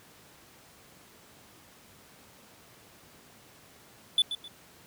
triangle tone with echo, 3480 Hz, A7, 20 cents flat, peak -18 dBFS, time 4.18-4.22 s, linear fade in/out 2 ms, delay 130 ms, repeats 2, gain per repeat -11 dB, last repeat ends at 4.48 s, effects pink hiss -55 dBFS RMS until 4.86 s + high-pass 100 Hz 12 dB/octave

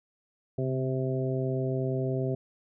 harmonic tone with a mistuned harmonic, 130.6 Hz, C3, 3 cents flat, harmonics 1 / 2 / 3 / 4 / 5, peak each -29 / -35 / -32 / -38 / -37 dBFS, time 0.58-2.35 s, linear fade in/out 5 ms, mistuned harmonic 1, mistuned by +32 cents, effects none

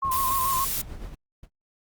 sine tone with vibrato, 1060 Hz, C6, 22 cents sharp, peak -23 dBFS, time 0.02-0.65 s, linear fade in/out 10 ms, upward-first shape square, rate 6.9 Hz, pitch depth 39 cents each way
brown noise with tremolo, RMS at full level -36 dBFS, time 0.04-1.15 s, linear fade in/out 5 ms, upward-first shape sine, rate 8.2 Hz, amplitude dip 50%
blue noise, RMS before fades -28 dBFS, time 0.11-0.82 s, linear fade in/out 10 ms
brown noise with exponential decay, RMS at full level -36 dBFS, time 1.43-1.5 s, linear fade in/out 5 ms, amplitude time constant 15 ms
effects Opus 32 kbps

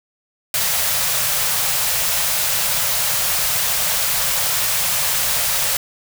white band-stop noise, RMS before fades -19 dBFS, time 0.54-5.77 s, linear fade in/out 2 ms, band 180 to 480 Hz, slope 48 dB/octave, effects none

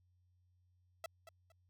sawtooth tone with echo, 659.3 Hz, E5, in tune, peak -37 dBFS, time 1.04-1.06 s, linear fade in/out 2 ms, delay 230 ms, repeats 2, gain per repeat -12 dB, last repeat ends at 1.52 s, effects added 90 Hz sine -70 dBFS peak until 1.69 s

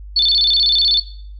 sine tone with vibrato, 3951 Hz, B7, in tune, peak -11 dBFS, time 0.16-1 s, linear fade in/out 5 ms, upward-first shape square, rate 16 Hz, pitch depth 190 cents each way, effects noise-tail reverb RT60 0.6 s tail -17 dB re dry + added 50 Hz sine -31 dBFS peak until 1.39 s

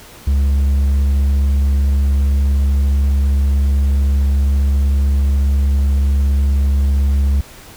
sine tone with hard clipping, 69.4 Hz, C#2, 3 cents sharp, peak -12 dBFS, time 0.27-7.41 s, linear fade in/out 5 ms, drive 3 dB, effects pink hiss -39 dBFS RMS until 7.76 s

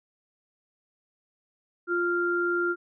sine tone pair together, 349.2 / 1391.2 Hz, F4 / F6, 0 / -7 cents, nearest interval 2 octaves, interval 2393 cents, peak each -26 dBFS, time 1.87-2.76 s, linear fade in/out 50 ms, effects none

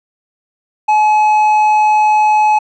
sine tone with hard clipping, 852 Hz, G#5, 44 cents sharp, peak -9 dBFS, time 0.88-2.59 s, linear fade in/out 10 ms, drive 5 dB, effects resampled to 22050 Hz

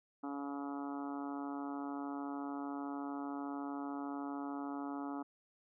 harmonic tone, 141.4 Hz, C#3, 35 cents sharp, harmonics 2 / 3 / 4 / 5 / 6 / 7 / 8 / 9 / 10, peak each -40 / -53 / -56 / -49 / -49 / -53 / -54 / -51 / -60 dBFS, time 0.23-5.23 s, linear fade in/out 10 ms, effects none

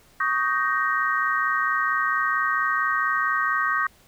sine chord, Eb dominant seventh, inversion third, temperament just, 1120.1 / 1244.5 / 1555.6 / 1866.8 Hz, Db6 / Eb6 / G6 / Bb6, +18 / 0 / -14 / +2 cents, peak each -26 dBFS, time 0.2-3.87 s, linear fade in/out 5 ms, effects pink hiss -56 dBFS RMS until 4.07 s

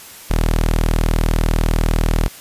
sawtooth tone, 40.01 Hz, D#1, 49 cents sharp, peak -10 dBFS, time 0.3-2.28 s, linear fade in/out 0 ms, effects white hiss -38 dBFS RMS until 2.4 s + resampled to 32000 Hz

